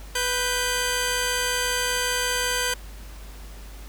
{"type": "tone pair together", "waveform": "10% pulse", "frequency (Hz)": [494.2, 1568], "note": ["B4", "G6"], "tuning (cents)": [1, 0], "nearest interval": "octave + minor sixth", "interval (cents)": 1999, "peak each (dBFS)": -17, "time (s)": [0.15, 2.74], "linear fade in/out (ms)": 5, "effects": ["added 50 Hz sine -38 dBFS peak until 3.88 s", "pink hiss -47 dBFS RMS until 3.88 s"]}